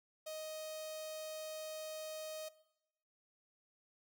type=tone with notch filter; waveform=sawtooth; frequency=625 Hz; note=D#5; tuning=8 cents sharp; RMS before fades=-45 dBFS; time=0.26-2.49 s; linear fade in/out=10 ms; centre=1600 Hz; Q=0.68; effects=noise-tail reverb RT60 0.8 s tail -18 dB re dry